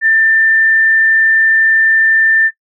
sine tone, 1786 Hz, A6, 25 cents sharp, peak -7 dBFS, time 0.01-2.51 s, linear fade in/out 50 ms, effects noise-tail reverb RT60 0.1 s tail -22 dB re dry

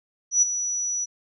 sine tone with ADSR envelope, 5890 Hz, F#8, 9 cents flat, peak -13 dBFS, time 0.31-1.06 s, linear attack 110 ms, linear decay 18 ms, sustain -11 dB, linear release 25 ms, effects none

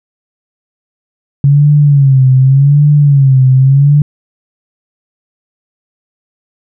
sine tone with vibrato, 138.59 Hz, C#3, in tune, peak -3 dBFS, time 1.44-4.02 s, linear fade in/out 2 ms, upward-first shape sine, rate 0.86 Hz, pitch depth 110 cents each way, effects none

